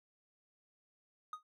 triangle tone with exponential decay, 1244.5 Hz, D#6, in tune, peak -35 dBFS, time 1.33-1.43 s, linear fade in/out 2 ms, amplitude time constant 21 ms, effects none

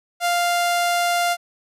sawtooth tone, 698 Hz, F5, 1 cent flat, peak -14 dBFS, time 0.2-1.37 s, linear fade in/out 50 ms, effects resampled to 32000 Hz

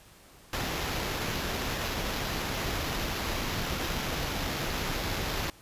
pink noise with sample-and-hold, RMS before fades -32 dBFS, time 0.53-5.5 s, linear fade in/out 2 ms, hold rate 8820 Hz, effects pink hiss -55 dBFS RMS until 5.61 s + resampled to 32000 Hz

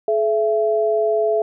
sine tone pair together, 428.1 / 668.4 Hz, A4 / E5, -47 / +24 cents, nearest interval minor sixth, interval 771 cents, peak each -18 dBFS, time 0.08-1.42 s, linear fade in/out 2 ms, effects none

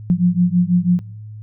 sine beating tone pair, 174.61 / 180.71 Hz, F3 / F#3, 0 / -41 cents, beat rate 6.1 Hz, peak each -15 dBFS, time 0.1-0.99 s, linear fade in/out 0 ms, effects noise-tail reverb RT60 0.7 s tail -26 dB re dry + added 107 Hz sine -31 dBFS peak until 1.42 s

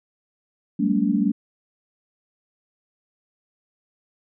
sine tone cluster, 187.3 / 203.7 / 228.9 / 284.5 Hz, F#3 / G#3 / A#3 / C#4, +21 / -33 / -31 / +45 cents, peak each -26 / -22 / -23 / -23 dBFS, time 0.79-1.32 s, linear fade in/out 10 ms, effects none

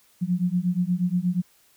sine beating tone pair, 174.61 / 183.01 Hz, F3 / F#3, 0 / -19 cents, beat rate 8.4 Hz, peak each -24 dBFS, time 0.21-1.42 s, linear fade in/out 20 ms, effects white hiss -60 dBFS RMS until 1.76 s

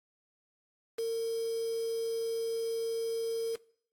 sine tone with quantisation, 456.6 Hz, A#4, 36 cents flat, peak -30 dBFS, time 0.98-3.56 s, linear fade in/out 10 ms, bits 7, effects noise-tail reverb RT60 0.6 s tail -22 dB re dry + AAC 64 kbps

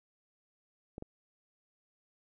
clicks, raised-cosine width 2 ms, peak -28 dBFS, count 2, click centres 0.981 / 1.024 s, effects none

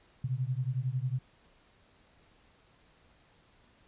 sine beating tone pair, 123.6 / 134.6 Hz, B2 / C3, +2 / +49 cents, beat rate 11 Hz, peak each -32 / -33 dBFS, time 0.24-1.19 s, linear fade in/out 5 ms, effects pink hiss -64 dBFS RMS until 3.87 s + resampled to 8000 Hz

